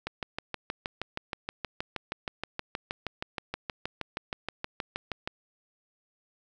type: click train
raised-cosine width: 0.3 ms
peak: -16 dBFS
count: 34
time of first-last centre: 0.07-5.275 s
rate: 6.34 Hz
effects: none